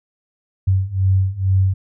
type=beating tone pair; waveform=sine; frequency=94 / 96.2 Hz; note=F#2 / G2; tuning=+28 / -32 cents; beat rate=2.2 Hz; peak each=-18 / -16 dBFS; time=0.67-1.74 s; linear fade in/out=10 ms; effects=none